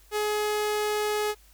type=tone; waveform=sawtooth; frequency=421.4 Hz; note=G#4; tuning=25 cents sharp; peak=-21 dBFS; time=0.11-1.35 s; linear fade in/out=50 ms; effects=added 50 Hz sine -55 dBFS peak until 1.53 s + white hiss -59 dBFS RMS until 1.53 s